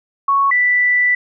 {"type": "tone pair in turn", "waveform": "sine", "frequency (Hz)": [1108.7, 1975.5], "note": ["C#6", "B6"], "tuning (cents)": [0, 0], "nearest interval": "minor seventh", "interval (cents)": 1000, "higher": "second", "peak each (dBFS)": -11, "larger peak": "neither", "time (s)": [[0.28, 0.51], [0.51, 1.15]], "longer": "second", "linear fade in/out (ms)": 5, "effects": []}